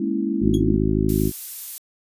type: chord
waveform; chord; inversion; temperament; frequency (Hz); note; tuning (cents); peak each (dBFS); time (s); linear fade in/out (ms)
sine; A# half-diminished seventh; third; equal; 207.7 / 233.1 / 277.2 / 329.6; G#3 / A#3 / C#4 / E4; 0 / 0 / 0 / 0; -25 / -28 / -26 / -25; 0-0.76; 5
type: harmonic tone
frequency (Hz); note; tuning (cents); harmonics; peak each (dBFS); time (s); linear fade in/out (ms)
52.6; G#1; +23; 1 / 2 / 3 / 4 / 5 / 6 / 7; -25 / -25 / -25 / -25 / -25 / -25 / -25; 0.4-1.32; 50
type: tone with exponential decay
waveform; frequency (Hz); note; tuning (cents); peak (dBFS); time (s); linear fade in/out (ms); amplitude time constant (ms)
sawtooth; 3322; G#7; 0; -26; 0.54-0.63; 1; 18
type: noise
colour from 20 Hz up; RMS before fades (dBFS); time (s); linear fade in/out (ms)
violet; -30; 1.09-1.78; 0
effects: resampled to 32000 Hz